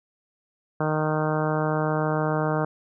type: harmonic tone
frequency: 154.5 Hz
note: D#3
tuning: 12 cents flat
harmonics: 1 / 2 / 3 / 4 / 5 / 6 / 7 / 8 / 9 / 10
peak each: -26 / -30 / -29 / -29 / -32 / -34 / -35 / -35 / -36 / -38 dBFS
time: 0.8-2.65 s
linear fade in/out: 5 ms
effects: none